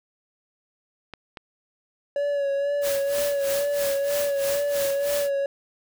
clicks, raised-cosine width 0.3 ms, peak -21 dBFS, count 3, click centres 1.137 / 1.372 / 3.184 s
triangle tone with vibrato, 565 Hz, C#5, 33 cents sharp, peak -20 dBFS, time 2.16-5.46 s, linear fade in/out 2 ms, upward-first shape sine, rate 2.1 Hz, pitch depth 33 cents each way
white noise with tremolo, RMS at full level -30 dBFS, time 2.81-5.31 s, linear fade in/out 50 ms, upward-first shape sine, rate 3.1 Hz, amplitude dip 85%
effects none

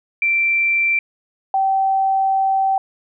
sine tone pair in turn, 2349 / 773.1 Hz, D7 / G5, 0 / -24 cents, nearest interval octave + perfect fifth, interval 1924 cents, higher first, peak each -14 dBFS, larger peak neither, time 0.22-0.99 / 1.54-2.78 s, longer second, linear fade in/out 2 ms, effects none

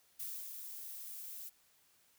violet noise with ADSR envelope, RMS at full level -42 dBFS, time 0.19-1.5 s, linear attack 12 ms, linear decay 300 ms, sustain -5 dB, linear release 20 ms, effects white hiss -70 dBFS RMS until 2.18 s

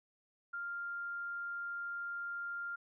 sine tone, 1396.9 Hz, F6, in tune, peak -38 dBFS, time 0.53-2.76 s, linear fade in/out 10 ms, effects none

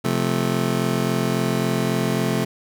25% pulse chord, F major, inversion second, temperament just, 130.96 / 174.61 / 218.3 Hz, C3 / F3 / A3, +2 / 0 / -13 cents, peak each -20 / -21 / -20 dBFS, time 0.04-2.45 s, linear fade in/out 10 ms, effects none

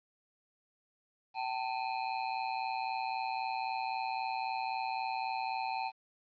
square ring-modulated tone, 830.6 Hz, G#5, in tune, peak -31 dBFS, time 1.34-5.92 s, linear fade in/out 50 ms, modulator 61.9 Hz, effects resampled to 11025 Hz + 11-bit

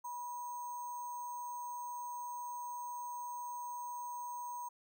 sine tone with sample-and-hold, 972 Hz, B5, 28 cents flat, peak -40 dBFS, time 0.04-4.69 s, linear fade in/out 10 ms, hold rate 7350 Hz, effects none

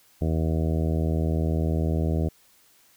harmonic tone, 80 Hz, D#2, 49 cents sharp, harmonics 1 / 2 / 3 / 4 / 5 / 6 / 7 / 8 / 9, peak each -24 / -27 / -32 / -33 / -35 / -37 / -39 / -38 / -44 dBFS, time 0.21-2.29 s, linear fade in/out 10 ms, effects white hiss -59 dBFS RMS until 2.96 s

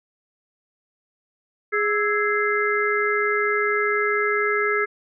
harmonic tone with a mistuned harmonic, 415.7 Hz, G#4, 2 cents sharp, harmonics 1 / 3 / 4 / 5, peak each -23 / -25 / -25 / -25 dBFS, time 1.72-4.86 s, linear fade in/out 20 ms, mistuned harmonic 3, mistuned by +87 cents, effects none

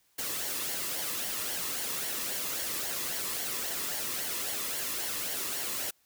white noise with flanger, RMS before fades -34 dBFS, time 0.18-5.91 s, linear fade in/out 10 ms, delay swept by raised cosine 0.79 to 1.35 ms, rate 3.7 Hz, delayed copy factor -0.5, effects white hiss -69 dBFS RMS until 6.05 s

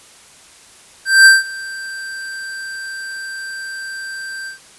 square tone with ADSR envelope, 1568 Hz, G6, in tune, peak -3 dBFS, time 1.05-4.59 s, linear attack 210 ms, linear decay 170 ms, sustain -23 dB, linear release 120 ms, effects white hiss -44 dBFS RMS until 4.78 s + resampled to 24000 Hz

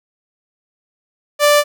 sawtooth tone, 587.3 Hz, D5, in tune, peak -5 dBFS, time 1.39-1.64 s, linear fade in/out 50 ms, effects none

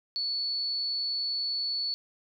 sine tone, 4435 Hz, C#8, in tune, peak -28 dBFS, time 0.16-1.94 s, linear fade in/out 0 ms, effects none

